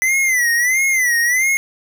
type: tone with vibrato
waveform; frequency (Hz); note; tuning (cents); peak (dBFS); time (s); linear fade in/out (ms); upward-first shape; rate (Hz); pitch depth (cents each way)
square; 2007; B6; +27; -14; 0.02-1.57; 0; sine; 1.5; 130
effects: none